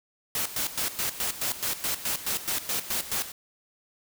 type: noise with tremolo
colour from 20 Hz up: white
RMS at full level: -28 dBFS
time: 0.35-3.32 s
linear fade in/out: 2 ms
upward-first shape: square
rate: 4.7 Hz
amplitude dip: 75%
effects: none